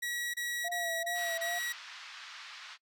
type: tone bursts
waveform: sawtooth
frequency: 1921 Hz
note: B6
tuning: 48 cents flat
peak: -30 dBFS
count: 5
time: 0.02-1.728 s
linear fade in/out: 10 ms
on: 320 ms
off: 27 ms
type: tone with vibrato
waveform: sine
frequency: 684 Hz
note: F5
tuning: 36 cents flat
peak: -36 dBFS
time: 0.64-1.59 s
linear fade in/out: 10 ms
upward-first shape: sine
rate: 2.4 Hz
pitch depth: 46 cents each way
type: band-pass noise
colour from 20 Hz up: pink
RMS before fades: -48 dBFS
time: 1.14-2.78 s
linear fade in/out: 50 ms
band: 1200 to 5100 Hz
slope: 24 dB/octave
effects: noise-tail reverb RT60 0.1 s tail -23 dB re dry